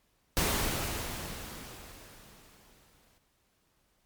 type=noise with exponential decay; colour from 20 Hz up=pink; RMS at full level=-27 dBFS; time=0.37-3.18 s; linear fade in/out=0 ms; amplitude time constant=610 ms; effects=pink hiss -72 dBFS RMS until 4.05 s + MP3 96 kbps